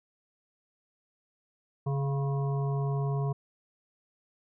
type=harmonic tone with a mistuned harmonic; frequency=139.1 Hz; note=C#3; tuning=6 cents sharp; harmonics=1 / 3 / 5 / 7 / 8; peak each=-27 / -37 / -41 / -44 / -45 dBFS; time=1.86-3.33 s; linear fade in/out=10 ms; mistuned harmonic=8; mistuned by=-43 cents; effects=none